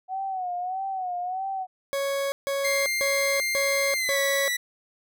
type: tone with vibrato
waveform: sine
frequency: 743 Hz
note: F#5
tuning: 7 cents sharp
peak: -27 dBFS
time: 0.08-1.67 s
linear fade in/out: 50 ms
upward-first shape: sine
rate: 1.6 Hz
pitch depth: 81 cents each way
type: tone bursts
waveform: 40% pulse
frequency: 554.4 Hz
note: C#5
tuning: in tune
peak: -24 dBFS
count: 5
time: 1.93-4.48 s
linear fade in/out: 0 ms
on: 390 ms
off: 150 ms
type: tone with pitch glide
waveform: sawtooth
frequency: 2100 to 1959.4 Hz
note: C7 to B6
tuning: +6 to -14 cents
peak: -21 dBFS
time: 2.64-4.57 s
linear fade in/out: 10 ms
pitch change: -120 cents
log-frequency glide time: 3.96-4.18 s
effects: none